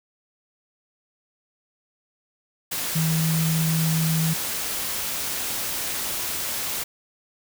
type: tone in noise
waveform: sine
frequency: 161 Hz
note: E3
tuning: 41 cents flat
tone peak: -20 dBFS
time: 2.95-4.34 s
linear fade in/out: 10 ms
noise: white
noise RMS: -28 dBFS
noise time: 2.71-6.84 s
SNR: +5 dB
effects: none